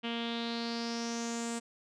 sawtooth tone with low-pass filter sweep, 233.1 Hz, A#3, in tune, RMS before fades -36 dBFS, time 0.03-1.6 s, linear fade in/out 20 ms, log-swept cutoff 3000 to 8100 Hz, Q 5.4, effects none

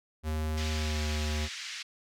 square tone with pitch glide, 77.78 to 75.92 Hz, D#2 to D#2, 0 to -42 cents, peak -30 dBFS, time 0.23-1.49 s, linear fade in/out 50 ms, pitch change -42 cents, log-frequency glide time 0.68-1.02 s
pink band-pass noise, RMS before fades -40 dBFS, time 0.57-1.83 s, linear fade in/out 10 ms, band 1800 to 6300 Hz, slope 24 dB/octave
effects none

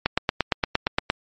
click train, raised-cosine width 0.3 ms, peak -3 dBFS, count 10, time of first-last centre 0.06-1.1 s, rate 8.65 Hz, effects MP3 32 kbps

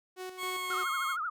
sawtooth tone with tremolo, 370 Hz, F#4, in tune, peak -34 dBFS, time 0.16-0.87 s, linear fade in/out 50 ms, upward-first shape square, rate 3.7 Hz, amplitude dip 55%
20% pulse tone with pitch glide, 1100 to 1081.7 Hz, C#6 to C#6, -14 to -43 cents, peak -29 dBFS, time 0.37-1.17 s, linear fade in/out 50 ms, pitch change -29 cents, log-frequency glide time 0.55-0.78 s
sine tone with vibrato, 1318.5 Hz, E6, in tune, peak -31 dBFS, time 0.7-1.3 s, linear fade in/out 10 ms, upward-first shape triangle, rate 13 Hz, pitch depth 180 cents each way
effects none

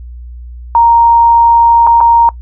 sine tone with dropouts, 932.3 Hz, A#5, in tune, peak -3 dBFS, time 0.75-2.29 s, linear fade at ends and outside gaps 1 ms, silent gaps 1.868-1.872 / 2.005-2.011 s, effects noise-tail reverb RT60 0.1 s tail -21 dB re dry + added 60 Hz sine -25 dBFS peak until 2.41 s

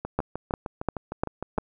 two click trains, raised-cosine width 1 ms, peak -10 / -17 dBFS, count 5 / 11, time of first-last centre 0.19-1.584 / 0.05-1.579 s, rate 2.87 / 6.54 Hz, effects none

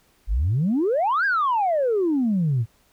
sine exponential two-way sweep, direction up then down, 43.65 to 1661.2 to 106.8 Hz, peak -17 dBFS, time 0.27-2.66 s, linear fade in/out 50 ms, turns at 1.25 s, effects tanh soft clip ceiling -15 dBFS + pink hiss -61 dBFS RMS until 2.92 s

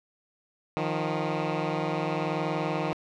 10% pulse tone pair together, 155.56 / 176.2 Hz, D#3 / F3, 0 / +16 cents, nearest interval major second, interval 216 cents, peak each -20 / -23 dBFS, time 0.77-2.93 s, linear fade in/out 0 ms, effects low-pass 3000 Hz 12 dB/octave

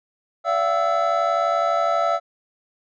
triangle tone cluster, 579 / 678 / 750 / 1317 Hz, D5 / E5 / F#5 / E6, -25 / +49 / +23 / -2 cents, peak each -24 / -19 / -26 / -21 dBFS, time 0.44-2.2 s, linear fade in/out 50 ms, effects resampled to 16000 Hz

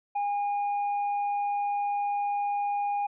triangle tone, 815 Hz, G#5, 33 cents flat, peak -24 dBFS, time 0.15-3.07 s, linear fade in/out 10 ms, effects resampled to 8000 Hz

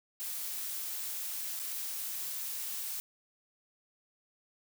blue noise with dropouts, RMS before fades -38 dBFS, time 0.2-3 s, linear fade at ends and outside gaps 0 ms, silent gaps 1.592-1.598 s, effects none

